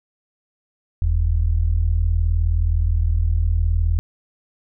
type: tone pair together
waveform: sine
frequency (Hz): 42.83 / 82.2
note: F1 / E2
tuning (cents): -33 / -4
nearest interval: major seventh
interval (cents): 1129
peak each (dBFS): -18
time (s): 1.02-3.99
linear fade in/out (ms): 0
effects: none